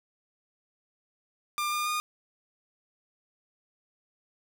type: tone with pitch steps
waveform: sawtooth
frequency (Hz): 1196 / 1208 / 1222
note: D6 / D6 / D#6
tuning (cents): +31 / +48 / -32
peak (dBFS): -24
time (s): 1.58-2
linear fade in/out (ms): 0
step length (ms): 140
effects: none